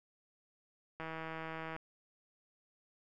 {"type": "click train", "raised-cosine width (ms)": 0.5, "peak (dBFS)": -28, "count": 124, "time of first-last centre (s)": [1, 1.764], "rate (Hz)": 161, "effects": []}